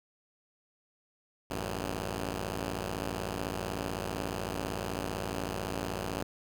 5% pulse tone pair together, 55.89 / 94 Hz, A1 / F#2, +28 / +28 cents, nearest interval major sixth, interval 900 cents, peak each -25 dBFS, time 1.5-6.23 s, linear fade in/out 5 ms, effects none

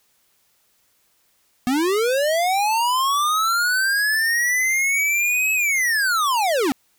square linear two-way sweep, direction up then down, 240 to 2586 to 240 Hz, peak -18 dBFS, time 1.67-6.72 s, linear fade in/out 0 ms, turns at 5.53 s, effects white hiss -63 dBFS RMS until 6.98 s

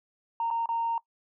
sine tone with dropouts, 923 Hz, A#5, 17 cents flat, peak -25 dBFS, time 0.4-0.98 s, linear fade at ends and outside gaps 2 ms, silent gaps 0.504-0.51 / 0.659-0.689 s, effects noise-tail reverb RT60 0.1 s tail -21 dB re dry + tanh soft clip ceiling -21 dBFS

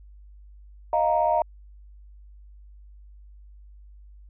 sine chord, Eb suspended second, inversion none, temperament equal, 622.3 / 698.5 / 932.3 Hz, Eb5 / F5 / Bb5, 0 / 0 / 0 cents, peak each -23 dBFS, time 0.93-1.42 s, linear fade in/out 2 ms, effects tanh soft clip ceiling -10 dBFS + added 50 Hz sine -45 dBFS peak until 4.29 s

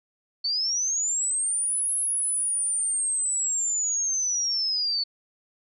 sine linear two-way sweep, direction up then down, 4435 to 10740 to 4435 Hz, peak -23 dBFS, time 0.44-5.04 s, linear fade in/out 10 ms, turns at 1.94 s, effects none

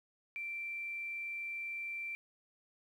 sine tone with quantisation, 2349 Hz, D7, in tune, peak -38 dBFS, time 0.36-2.15 s, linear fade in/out 0 ms, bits 11, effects none

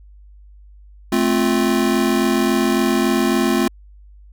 square chord, F major, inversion first, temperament just, 218.3 / 261.9 / 349.2 Hz, A3 / C4 / F4, -13 / +2 / 0 cents, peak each -20 dBFS, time 1.12-3.68 s, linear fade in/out 5 ms, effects added 50 Hz sine -41 dBFS peak until 4.32 s

